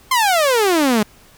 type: exponential sweep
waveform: sawtooth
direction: down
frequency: 1071 to 202.5 Hz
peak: -9 dBFS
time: 0.11-1.03 s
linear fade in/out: 5 ms
effects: pink hiss -48 dBFS RMS until 1.37 s